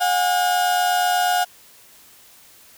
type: tone pair together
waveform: 35% pulse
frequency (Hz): 720 / 808.2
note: F#5 / G#5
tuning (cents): -47 / -47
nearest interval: major second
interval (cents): 200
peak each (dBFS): -16 / -23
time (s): 0-1.45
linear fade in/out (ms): 20
effects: white hiss -49 dBFS RMS until 2.77 s